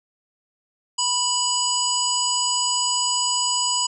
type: harmonic tone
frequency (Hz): 985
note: B5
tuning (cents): -5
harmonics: 1 / 3 / 5 / 7 / 8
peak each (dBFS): -26 / -26 / -26 / -26 / -26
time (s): 0.98-3.87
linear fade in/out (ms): 10
effects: none